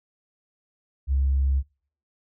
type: tone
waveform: sine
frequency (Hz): 68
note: C#2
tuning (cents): -33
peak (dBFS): -18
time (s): 1.07-1.63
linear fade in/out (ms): 50
effects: noise-tail reverb RT60 0.5 s tail -25 dB re dry + tanh soft clip ceiling -15 dBFS